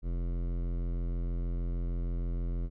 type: tone with hard clipping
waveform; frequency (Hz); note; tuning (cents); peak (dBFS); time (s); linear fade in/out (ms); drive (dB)
sine; 43.2; F1; -18; -32; 0.02-2.7; 50; 16
effects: none